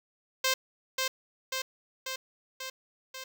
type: tone with echo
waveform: 5% pulse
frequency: 523.3 Hz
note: C5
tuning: in tune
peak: -13 dBFS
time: 0.44-0.54 s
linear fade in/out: 5 ms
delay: 540 ms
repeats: 5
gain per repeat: -3 dB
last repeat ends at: 3.24 s
effects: none